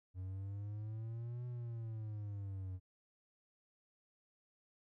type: exponential two-way sweep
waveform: triangle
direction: up then down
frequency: 91.4 to 123.47 to 91.4 Hz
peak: -39 dBFS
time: 0.14-2.8 s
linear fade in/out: 50 ms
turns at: 1.46 s
effects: none